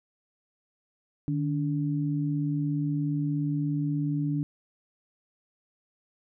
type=tone pair together; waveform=sine; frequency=150.6 / 287.5 Hz; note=D3 / D4; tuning=+44 / -37 cents; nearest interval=major seventh; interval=1119 cents; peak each=-27 / -29 dBFS; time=1.28-4.43 s; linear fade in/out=0 ms; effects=none